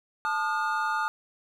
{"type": "tone cluster", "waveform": "triangle", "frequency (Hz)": [876, 1222, 1432], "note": ["A5", "D#6", "F6"], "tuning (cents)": [-8, -32, 43], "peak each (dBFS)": -28, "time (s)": [0.25, 1.08], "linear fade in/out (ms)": 0, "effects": []}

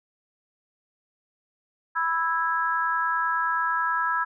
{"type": "chord", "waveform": "sine", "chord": "E major", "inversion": "second", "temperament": "just", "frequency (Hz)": [988.9, 1318.5, 1648.1], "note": ["B5", "E6", "G#6"], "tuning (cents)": [2, 0, -14], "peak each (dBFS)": [-27, -26, -27], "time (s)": [1.95, 4.25], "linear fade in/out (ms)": 20, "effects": []}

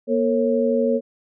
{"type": "tone cluster", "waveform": "sine", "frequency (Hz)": [238.9, 453.6, 546], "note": ["A#3", "A#4", "C#5"], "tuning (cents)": [43, -47, -26], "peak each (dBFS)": -21, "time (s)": [0.07, 1.01], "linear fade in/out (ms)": 50, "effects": []}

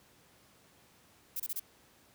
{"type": "noise bursts", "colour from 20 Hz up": "violet", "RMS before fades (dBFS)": -36, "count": 4, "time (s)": [1.36, 1.597], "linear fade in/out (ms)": 5, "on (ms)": 39, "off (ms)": 27, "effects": ["pink hiss -63 dBFS RMS until 2.14 s", "high-pass 80 Hz 12 dB/octave"]}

